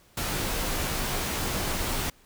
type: noise with comb filter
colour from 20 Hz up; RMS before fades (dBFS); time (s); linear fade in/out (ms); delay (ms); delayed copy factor
pink; -29; 0.17-2.1; 5; 18; -0.5
effects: pink hiss -59 dBFS RMS until 2.25 s